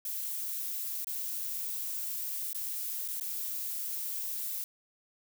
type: noise with dropouts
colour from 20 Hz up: violet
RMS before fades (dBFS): -36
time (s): 0.05-4.64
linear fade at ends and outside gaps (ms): 2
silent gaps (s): 1.046-1.07 / 2.531-2.547 / 3.078-3.084 / 3.199-3.209
effects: none